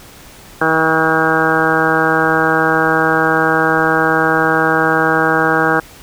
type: harmonic tone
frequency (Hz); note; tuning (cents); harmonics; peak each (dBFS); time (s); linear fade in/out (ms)
160; D#3; +49; 1 / 2 / 3 / 4 / 5 / 6 / 7 / 8 / 9 / 10; -24 / -19 / -18 / -23 / -19 / -24 / -21 / -21 / -18 / -18; 0.61-5.8; 5
effects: pink hiss -39 dBFS RMS until 6.02 s